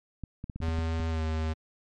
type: clicks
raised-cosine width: 5 ms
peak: -24 dBFS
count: 8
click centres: 0.237 / 0.441 / 0.498 / 0.56 / 0.604 / 0.685 / 0.787 / 1 s
type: tone with pitch glide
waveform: square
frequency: 81.5 to 79.32 Hz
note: E2 to D#2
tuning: -19 to +34 cents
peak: -28 dBFS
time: 0.61-1.54 s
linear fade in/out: 20 ms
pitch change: -47 cents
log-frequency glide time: 1.09-1.22 s
effects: low-pass 5000 Hz 12 dB/octave + MP3 64 kbps